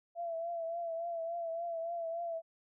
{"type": "tone with vibrato", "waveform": "sine", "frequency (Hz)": 672, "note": "E5", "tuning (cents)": 33, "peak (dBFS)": -35, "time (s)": [0.15, 2.42], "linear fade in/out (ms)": 50, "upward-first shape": "triangle", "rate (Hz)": 3.5, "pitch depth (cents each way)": 53, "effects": []}